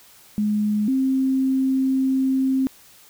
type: tone pair in turn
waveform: sine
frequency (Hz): 210 / 264.6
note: G#3 / C4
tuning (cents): +19 / +20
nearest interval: major third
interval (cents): 401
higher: second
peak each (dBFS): -18 / -17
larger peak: second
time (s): 0.38-0.88 / 0.88-2.67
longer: second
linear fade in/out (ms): 0
effects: white hiss -50 dBFS RMS until 3.09 s